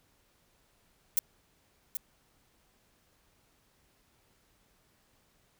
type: noise with echo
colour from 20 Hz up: violet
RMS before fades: -25 dBFS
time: 1.17-1.19 s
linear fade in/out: 0 ms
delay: 780 ms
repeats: 1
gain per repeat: -9 dB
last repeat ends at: 1.97 s
effects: pink hiss -69 dBFS RMS until 5.59 s